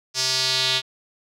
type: tone with band-pass filter sweep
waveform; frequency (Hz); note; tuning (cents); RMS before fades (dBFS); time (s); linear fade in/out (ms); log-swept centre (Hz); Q
square; 130; C3; -11; -22; 0.14-0.82; 50; 5400 to 3600; 3.3
effects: none